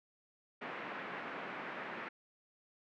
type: band-pass noise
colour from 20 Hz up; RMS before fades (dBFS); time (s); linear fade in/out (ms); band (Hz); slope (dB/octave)
white; -44; 0.61-2.09; 10; 170 to 2100; 24
effects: none